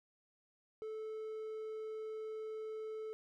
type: tone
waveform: triangle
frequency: 436.5 Hz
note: A4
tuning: 14 cents flat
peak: -39 dBFS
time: 0.82-3.13 s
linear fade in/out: 0 ms
effects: none